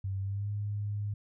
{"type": "tone with pitch glide", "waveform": "sine", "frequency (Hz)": [96.8, 103.15], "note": ["G2", "G#2"], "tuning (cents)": [-21, -11], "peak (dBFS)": -31, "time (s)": [0.04, 1.14], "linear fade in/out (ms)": 5, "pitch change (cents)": 110, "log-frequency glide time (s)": [0.2, 0.5], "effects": []}